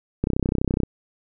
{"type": "click train", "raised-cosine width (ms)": 3, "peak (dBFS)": -8, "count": 20, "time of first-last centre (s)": [0.24, 0.834], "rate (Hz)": 32, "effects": []}